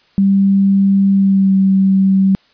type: tone with pitch glide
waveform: sine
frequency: 196.1 to 192.51 Hz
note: G3 to G3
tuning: +1 to -31 cents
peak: -8 dBFS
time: 0.18-2.35 s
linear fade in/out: 0 ms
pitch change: -32 cents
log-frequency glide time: 1.12-1.56 s
effects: white hiss -53 dBFS RMS until 2.53 s + resampled to 11025 Hz